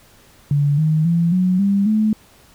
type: tone with pitch steps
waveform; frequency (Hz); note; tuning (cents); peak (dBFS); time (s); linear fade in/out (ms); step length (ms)
sine; 143.9 / 156.02 / 169.16 / 183.41 / 198.86 / 215.6; D3 / D#3 / E3 / F#3 / G3 / A3; -35 / +5 / +45 / -15 / +25 / -35; -13; 0.51-2.13; 2; 270
effects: pink hiss -50 dBFS RMS until 2.54 s